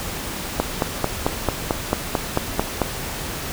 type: click train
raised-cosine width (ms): 1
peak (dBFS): -3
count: 11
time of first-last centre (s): 0.6-2.817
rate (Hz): 4.51
effects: pink hiss -29 dBFS RMS until 3.52 s